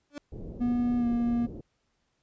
30% pulse tone with exponential growth, 290 Hz, D4, 22 cents flat, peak -30 dBFS, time 0.1-0.18 s, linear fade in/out 1 ms, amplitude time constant 17 ms
pink low-pass noise, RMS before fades -40 dBFS, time 0.32-1.61 s, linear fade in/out 5 ms, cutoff 470 Hz, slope 24 dB/octave
triangle tone with pitch glide, 242.3 to 236.9 Hz, B3 to A#3, -33 to +28 cents, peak -22 dBFS, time 0.6-1.47 s, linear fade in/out 20 ms, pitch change -39 cents, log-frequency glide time 0.98-1.06 s
effects pink hiss -75 dBFS RMS until 2.22 s + resampled to 16000 Hz

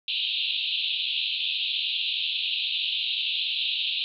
white band-pass noise, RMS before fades -28 dBFS, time 0.08-4.04 s, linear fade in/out 0 ms, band 2600 to 4000 Hz, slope 96 dB/octave, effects none

